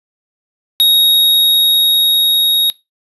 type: tone with level ramp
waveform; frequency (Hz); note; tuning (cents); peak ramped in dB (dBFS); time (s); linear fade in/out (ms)
square; 3765; A#7; +16; -7 to -10; 0.8-2.7; 0
effects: noise-tail reverb RT60 0.2 s tail -20 dB re dry + resampled to 32000 Hz